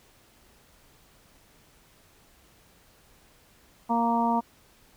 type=harmonic tone; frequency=233.1 Hz; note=A#3; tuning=in tune; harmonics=1 / 2 / 3 / 4 / 5; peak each=-26 / -36 / -29 / -25 / -35 dBFS; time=3.89-4.41 s; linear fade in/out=20 ms; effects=pink hiss -59 dBFS RMS until 4.96 s